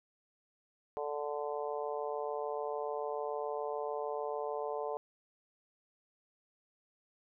harmonic tone, 146.83 Hz, D3, in tune, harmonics 3 / 4 / 5 / 6 / 7, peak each -38 / -40 / -42 / -44 / -45 dBFS, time 0.97-4.97 s, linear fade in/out 0 ms, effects none

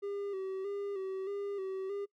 triangle tone with vibrato, 392 Hz, G4, in tune, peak -33 dBFS, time 0.02-2.06 s, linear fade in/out 20 ms, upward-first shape square, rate 1.6 Hz, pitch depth 46 cents each way, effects noise-tail reverb RT60 0.1 s tail -24 dB re dry

